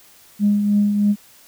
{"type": "tone with tremolo", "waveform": "sine", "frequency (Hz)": 205.6, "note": "G#3", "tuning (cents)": -17, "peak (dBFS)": -11, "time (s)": [0.39, 1.16], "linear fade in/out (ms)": 50, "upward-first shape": "triangle", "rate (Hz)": 3.2, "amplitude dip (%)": 50, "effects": ["tanh soft clip ceiling -7 dBFS", "white hiss -49 dBFS RMS until 1.47 s"]}